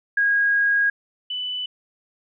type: tone pair in turn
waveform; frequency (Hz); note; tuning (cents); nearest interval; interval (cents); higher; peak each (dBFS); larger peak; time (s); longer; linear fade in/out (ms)
sine; 1639 / 2989; G#6 / F#7; -23 / +17; minor seventh; 1040; second; -16 / -25; first; 0.17-0.9 / 1.3-1.66; first; 5
effects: none